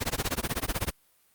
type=noise with tremolo; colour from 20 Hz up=pink; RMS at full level=-27 dBFS; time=0-0.91 s; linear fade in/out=20 ms; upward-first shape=sine; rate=16 Hz; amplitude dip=100%; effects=white hiss -65 dBFS RMS until 1.34 s + Opus 48 kbps